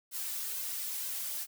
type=noise with flanger; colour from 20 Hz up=blue; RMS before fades=-37 dBFS; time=0.11-1.47 s; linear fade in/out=50 ms; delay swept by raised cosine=1.9 to 3.5 ms; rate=2.1 Hz; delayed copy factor=+0.7; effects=none